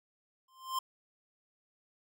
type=tone with exponential growth; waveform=square; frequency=1046.5 Hz; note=C6; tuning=in tune; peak=-29 dBFS; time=0.48-0.79 s; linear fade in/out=5 ms; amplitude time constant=66 ms; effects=none